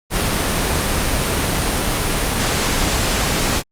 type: noise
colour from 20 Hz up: pink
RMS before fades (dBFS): -18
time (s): 0.1-3.63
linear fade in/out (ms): 50
effects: low-pass 12000 Hz 12 dB/octave + Opus 32 kbps